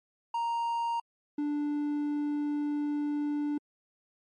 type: tone pair in turn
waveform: triangle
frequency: 932.3 / 293.7 Hz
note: A#5 / D4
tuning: 0 / 0 cents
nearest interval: octave + minor sixth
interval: 2000 cents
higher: first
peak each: -26 dBFS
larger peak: neither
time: 0.34-1 / 1.38-3.58 s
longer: second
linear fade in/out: 5 ms
effects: MP3 48 kbps